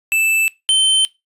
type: tone pair in turn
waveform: square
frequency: 2640 / 3090 Hz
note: E7 / G7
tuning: +2 / -26 cents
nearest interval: minor third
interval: 272 cents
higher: second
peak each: -14 / -11 dBFS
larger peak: second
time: 0.12-0.48 / 0.69-1.05 s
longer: neither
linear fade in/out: 0 ms
effects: noise-tail reverb RT60 0.2 s tail -20 dB re dry + resampled to 32000 Hz